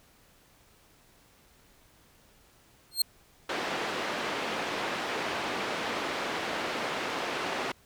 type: tone with exponential growth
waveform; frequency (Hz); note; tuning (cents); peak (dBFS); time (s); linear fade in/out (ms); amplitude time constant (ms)
sawtooth; 4218; C8; +13; -16; 2.91-3.02; 5; 22
type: band-pass noise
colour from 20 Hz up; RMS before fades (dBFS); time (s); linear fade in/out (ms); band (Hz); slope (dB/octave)
pink; -33; 3.49-7.72; 5; 340 to 3300; 12
effects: pink hiss -61 dBFS RMS until 7.85 s